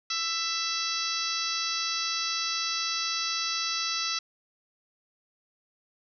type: harmonic tone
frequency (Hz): 664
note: E5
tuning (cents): +12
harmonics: 2 / 3 / 4 / 5 / 6 / 7 / 8 / 9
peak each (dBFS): -35 / -40 / -37 / -39 / -34 / -35 / -35 / -36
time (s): 0.1-4.19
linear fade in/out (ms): 5
effects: none